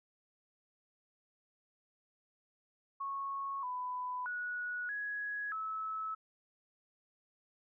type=tone with pitch steps; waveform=sine; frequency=1101 / 998 / 1463 / 1671 / 1300 Hz; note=C#6 / B5 / F#6 / G#6 / E6; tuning=-12 / +18 / -20 / +10 / -24 cents; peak=-36 dBFS; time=3-6.15 s; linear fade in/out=10 ms; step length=630 ms; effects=none